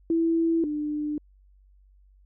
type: tone pair in turn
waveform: sine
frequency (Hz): 330.3 / 298.8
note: E4 / D4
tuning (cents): +4 / +30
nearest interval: major second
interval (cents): 174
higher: first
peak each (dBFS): -20 / -26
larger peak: first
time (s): 0.1-0.64 / 0.64-1.18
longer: neither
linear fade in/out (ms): 2
effects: added 48 Hz sine -54 dBFS peak until 2.25 s